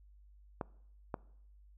clicks, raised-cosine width 1 ms, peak -22 dBFS, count 2, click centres 0.612 / 1.142 s, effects noise-tail reverb RT60 0.7 s tail -22 dB re dry + added 50 Hz sine -57 dBFS peak until 1.77 s

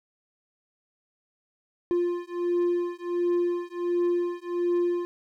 triangle beating tone pair, 349.2 / 350.6 Hz, F4 / F4, 0 / +7 cents, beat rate 1.4 Hz, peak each -25 dBFS, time 1.91-5.05 s, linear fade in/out 0 ms, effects none

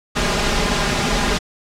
pink noise with comb filter, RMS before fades -18 dBFS, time 0.15-1.39 s, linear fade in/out 20 ms, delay 4.9 ms, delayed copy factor +0.6, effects low-pass 6000 Hz 12 dB/octave

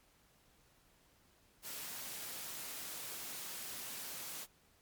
white high-pass noise, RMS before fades -45 dBFS, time 1.62-4.47 s, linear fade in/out 50 ms, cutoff 110 Hz, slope 24 dB/octave, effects pink hiss -69 dBFS RMS until 4.81 s + MP3 96 kbps

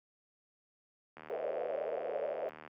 click train, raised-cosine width 0.5 ms, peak -33 dBFS, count 118, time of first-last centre 1.17-2.676 s, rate 77.7 Hz
pink band-pass noise, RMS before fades -37 dBFS, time 1.3-2.49 s, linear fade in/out 0 ms, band 470 to 660 Hz, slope 48 dB/octave
effects high-pass 200 Hz 12 dB/octave

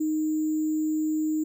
sine tone with sample-and-hold, 310 Hz, D#4, 6 cents flat, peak -23 dBFS, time 0-1.44 s, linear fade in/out 10 ms, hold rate 7350 Hz, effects none

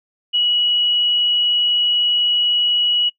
sine tone, 2922 Hz, F#7, 22 cents flat, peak -14 dBFS, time 0.33-3.1 s, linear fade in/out 20 ms, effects noise-tail reverb RT60 0.1 s tail -22 dB re dry

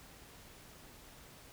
silence, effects pink hiss -56 dBFS RMS until 1.52 s

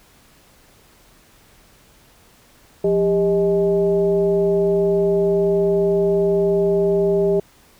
sine tone with frequency modulation, 399.1 Hz, G4, 31 cents sharp, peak -14 dBFS, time 2.84-7.4 s, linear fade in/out 5 ms, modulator 225 Hz, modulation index 0.74, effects pink hiss -52 dBFS RMS until 7.79 s

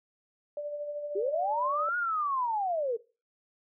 sine tone with tremolo, 587.3 Hz, D5, in tune, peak -31 dBFS, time 0.57-1.89 s, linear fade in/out 2 ms, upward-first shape sine, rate 13 Hz, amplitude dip 40%
sine linear two-way sweep, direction up then down, 370 to 1454 to 438.5 Hz, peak -27 dBFS, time 1.15-2.97 s, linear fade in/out 10 ms, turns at 1.97 s
effects noise-tail reverb RT60 0.3 s tail -18 dB re dry

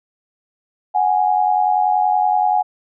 sine tone pair together, 739 / 829.5 Hz, F#5 / G#5, -2 / -2 cents, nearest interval major second, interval 200 cents, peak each -16 dBFS, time 0.94-2.63 s, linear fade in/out 20 ms, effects none

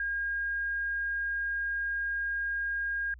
sine tone, 1620 Hz, G#6, 43 cents flat, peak -29 dBFS, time 0-3.14 s, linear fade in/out 2 ms, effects added 60 Hz sine -47 dBFS peak until 3.19 s

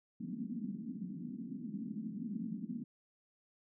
white band-pass noise, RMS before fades -42 dBFS, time 0.2-2.84 s, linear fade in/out 5 ms, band 180 to 250 Hz, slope 48 dB/octave, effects none

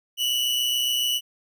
40% pulse tone pair together, 2855 / 2982 Hz, F7 / F#7, +37 / +13 cents, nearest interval minor second, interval 76 cents, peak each -27 / -22 dBFS, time 0.17-1.21 s, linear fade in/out 50 ms, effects none

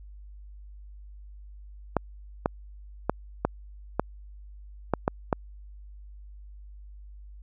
clicks, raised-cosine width 1 ms, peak -8 dBFS, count 8, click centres 1.967 / 2.459 / 3.096 / 3.45 / 3.996 / 4.937 / 5.079 / 5.328 s, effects added 50 Hz sine -43 dBFS peak until 7.42 s

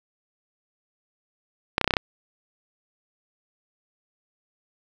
clicks, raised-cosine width 0.3 ms, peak -3 dBFS, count 7, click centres 1.781 / 1.813 / 1.844 / 1.877 / 1.908 / 1.938 / 1.968 s, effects none

